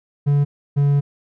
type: tone pair in turn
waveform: triangle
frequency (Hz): 143.4 / 142.41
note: D3 / C#3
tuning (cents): -41 / +47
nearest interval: unison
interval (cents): 12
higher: first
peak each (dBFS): -11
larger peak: neither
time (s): 0.26-0.45 / 0.76-1.01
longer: second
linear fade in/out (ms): 20
effects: none